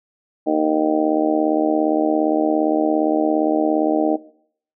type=harmonic tone; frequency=77.4 Hz; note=D#2; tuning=9 cents flat; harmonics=3 / 4 / 5 / 6 / 7 / 8 / 9 / 10; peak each=-29 / -19 / -29 / -24 / -30 / -21 / -30 / -25 dBFS; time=0.46-4.17 s; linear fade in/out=20 ms; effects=noise-tail reverb RT60 0.6 s tail -19 dB re dry